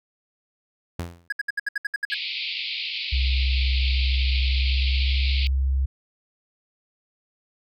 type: tone with exponential decay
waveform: sawtooth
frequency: 85.8 Hz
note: F2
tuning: 30 cents flat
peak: -21 dBFS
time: 0.99-1.28 s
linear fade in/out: 5 ms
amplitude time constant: 63 ms
type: tone bursts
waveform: triangle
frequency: 1661.2 Hz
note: G#6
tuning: in tune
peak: -20 dBFS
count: 10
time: 1.3-2.143 s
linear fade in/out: 5 ms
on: 24 ms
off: 67 ms
type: band-pass noise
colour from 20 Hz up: pink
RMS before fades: -30 dBFS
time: 2.1-5.47 s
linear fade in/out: 0 ms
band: 2200 to 4700 Hz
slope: 96 dB/octave
type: tone with pitch glide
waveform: sine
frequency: 65 to 66.75 Hz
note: C2 to C2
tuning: -11 to +35 cents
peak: -19 dBFS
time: 3.12-5.86 s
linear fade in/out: 10 ms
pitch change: +46 cents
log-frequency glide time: 4.37-5.35 s
effects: none